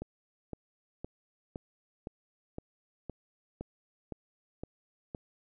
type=click train; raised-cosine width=2 ms; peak=-25 dBFS; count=11; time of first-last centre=0.02-5.148 s; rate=1.95 Hz; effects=none